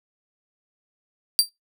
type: tone with exponential decay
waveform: sawtooth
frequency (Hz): 4700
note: D8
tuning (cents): +1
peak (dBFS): -7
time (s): 1.39-1.49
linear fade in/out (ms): 0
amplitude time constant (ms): 20
effects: noise-tail reverb RT60 0.2 s tail -24 dB re dry